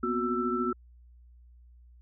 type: tone cluster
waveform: sine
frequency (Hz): 241.2 / 254.9 / 365.4 / 1329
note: B3 / C4 / F#4 / E6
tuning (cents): -41 / -45 / -22 / +14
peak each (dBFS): -32 / -35 / -31 / -31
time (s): 0.03-0.73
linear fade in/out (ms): 5
effects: added 60 Hz sine -52 dBFS peak until 2.01 s